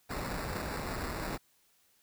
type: noise with sample-and-hold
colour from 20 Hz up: pink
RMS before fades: -37 dBFS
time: 0.09-1.38 s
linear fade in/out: 20 ms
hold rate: 3150 Hz
effects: white hiss -69 dBFS RMS until 2.02 s